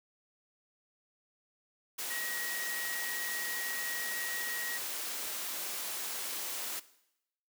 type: tone in noise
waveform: sine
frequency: 1900 Hz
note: A#6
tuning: 33 cents sharp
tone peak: -38 dBFS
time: 2.1-4.78 s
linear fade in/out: 10 ms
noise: white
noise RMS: -38 dBFS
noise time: 1.98-6.8 s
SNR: -3 dB
effects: noise-tail reverb RT60 0.8 s tail -17 dB re dry + high-pass 300 Hz 12 dB/octave